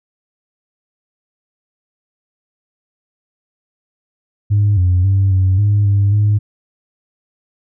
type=tone with pitch steps; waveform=sine; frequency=102.8 / 90 / 97.4 / 94 / 102.9 / 100.4 / 104.3 Hz; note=G#2 / F#2 / G2 / F#2 / G#2 / G2 / G#2; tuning=-17 / -47 / -11 / +28 / -16 / +42 / +8 cents; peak=-8 dBFS; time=4.5-6.39 s; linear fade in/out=20 ms; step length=270 ms; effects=tanh soft clip ceiling -7 dBFS